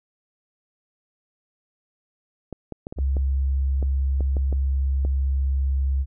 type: clicks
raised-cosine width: 2 ms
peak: -19 dBFS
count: 11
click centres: 2.527 / 2.723 / 2.869 / 2.925 / 2.987 / 3.168 / 3.827 / 4.207 / 4.368 / 4.527 / 5.05 s
type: tone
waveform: sine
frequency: 67.6 Hz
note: C#2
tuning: 43 cents flat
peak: -19 dBFS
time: 2.96-6.06 s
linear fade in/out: 50 ms
effects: none